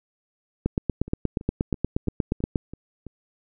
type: two click trains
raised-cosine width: 3 ms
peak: -9 / -24 dBFS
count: 17 / 7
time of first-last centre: 0.66-2.558 / 1.08-3.067 s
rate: 8.43 / 3.02 Hz
effects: none